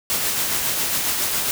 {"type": "noise with tremolo", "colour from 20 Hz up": "white", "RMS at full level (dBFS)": -21, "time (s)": [0.1, 1.51], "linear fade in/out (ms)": 0, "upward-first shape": "sine", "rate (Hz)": 7.3, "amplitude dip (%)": 30, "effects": []}